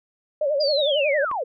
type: tone with vibrato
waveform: sine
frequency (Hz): 580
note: D5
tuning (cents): -22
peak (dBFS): -19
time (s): 0.41-1.25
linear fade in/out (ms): 5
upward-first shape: sine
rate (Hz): 11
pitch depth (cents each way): 110
type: linear sweep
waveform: sine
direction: down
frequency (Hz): 4935 to 439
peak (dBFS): -23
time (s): 0.6-1.44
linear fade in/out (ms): 10
type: click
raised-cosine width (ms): 0.5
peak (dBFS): -21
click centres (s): 1.314
effects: none